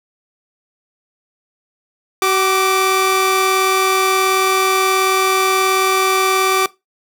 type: tone pair together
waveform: sawtooth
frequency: 378.7 / 1174.7 Hz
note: F#4 / D6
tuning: +40 / 0 cents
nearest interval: octave + minor sixth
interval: 1960 cents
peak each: -12 dBFS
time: 2.22-6.66 s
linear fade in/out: 2 ms
effects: noise-tail reverb RT60 0.2 s tail -19 dB re dry